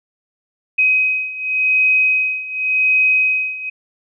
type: beating tone pair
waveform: sine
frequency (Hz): 2524 / 2524.89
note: D#7 / D#7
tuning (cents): +24 / +25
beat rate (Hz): 0.89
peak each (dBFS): -18 / -15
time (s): 0.78-3.7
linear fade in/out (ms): 10
effects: none